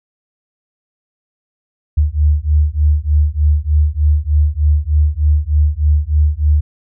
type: beating tone pair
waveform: sine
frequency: 73.42 / 76.72 Hz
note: D2 / D#2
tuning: 0 / -24 cents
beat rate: 3.3 Hz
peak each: -13 dBFS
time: 1.97-6.61 s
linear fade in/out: 10 ms
effects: none